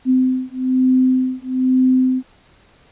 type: beating tone pair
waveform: sine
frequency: 256.8 / 257.9 Hz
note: C4 / C4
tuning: -32 / -25 cents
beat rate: 1.1 Hz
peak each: -16 dBFS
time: 0.05-2.23 s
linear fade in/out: 50 ms
effects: pink hiss -52 dBFS RMS until 2.91 s + resampled to 8000 Hz